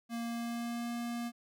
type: tone with pitch glide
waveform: square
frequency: 233.1 to 236.8 Hz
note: A#3 to A#3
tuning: 0 to +27 cents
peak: -36 dBFS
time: 0.09-1.32 s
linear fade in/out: 50 ms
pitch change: +27 cents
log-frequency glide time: 0.21-0.92 s
effects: none